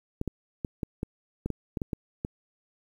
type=clicks; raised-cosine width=3 ms; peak=-17 dBFS; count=11; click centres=0.214 / 0.277 / 0.648 / 0.832 / 1.031 / 1.46 / 1.503 / 1.772 / 1.818 / 1.932 / 2.249 s; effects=9-bit